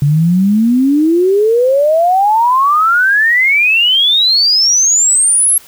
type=exponential sweep; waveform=sine; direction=up; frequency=139.5 to 11340 Hz; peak=-7 dBFS; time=0.02-5.58 s; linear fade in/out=2 ms; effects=white hiss -40 dBFS RMS until 5.67 s